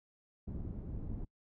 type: low-pass noise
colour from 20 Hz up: pink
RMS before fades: -41 dBFS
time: 0.47-1.25 s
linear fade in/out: 10 ms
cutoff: 240 Hz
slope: 12 dB/octave
effects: noise-tail reverb RT60 0.1 s tail -25 dB re dry